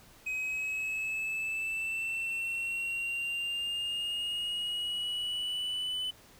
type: linear sweep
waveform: triangle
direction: up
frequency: 2526 to 3011 Hz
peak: -30 dBFS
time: 0.26-6.11 s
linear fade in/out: 10 ms
effects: pink hiss -57 dBFS RMS until 6.39 s